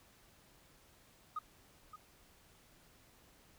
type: tone with echo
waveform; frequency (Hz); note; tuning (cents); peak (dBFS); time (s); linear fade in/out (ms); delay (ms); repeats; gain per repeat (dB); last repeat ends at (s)
sine; 1244.5; D#6; 0; -35; 1.36-1.39; 5; 570; 1; -12; 1.96
effects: tanh soft clip ceiling -32 dBFS + pink hiss -65 dBFS RMS until 3.58 s